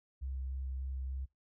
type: tone with vibrato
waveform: sine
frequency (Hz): 65.9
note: C2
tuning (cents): +13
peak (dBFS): -36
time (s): 0.21-1.26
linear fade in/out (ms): 20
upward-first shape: square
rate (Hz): 3.4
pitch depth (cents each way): 10
effects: noise-tail reverb RT60 0.2 s tail -25 dB re dry